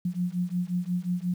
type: beating tone pair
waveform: sine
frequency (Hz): 175.6 / 181.2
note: F3 / F#3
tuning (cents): +10 / -36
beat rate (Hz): 5.6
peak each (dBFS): -29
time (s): 0.05-1.34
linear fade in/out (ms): 5
effects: 9-bit